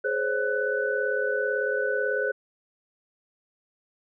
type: tone cluster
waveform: sine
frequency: 421.3 / 520 / 558 / 1494 Hz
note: G#4 / C5 / C#5 / F#6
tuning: +25 / -11 / +11 / +16 cents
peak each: -29 / -28 / -33 / -28 dBFS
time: 0.04-2.32 s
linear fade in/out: 10 ms
effects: none